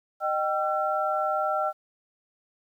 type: tone cluster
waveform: sine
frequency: 616 / 776 / 1351 Hz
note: D#5 / G5 / E6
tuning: -17 / -18 / +42 cents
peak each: -28 dBFS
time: 0.2-1.73 s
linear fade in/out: 50 ms
effects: 10-bit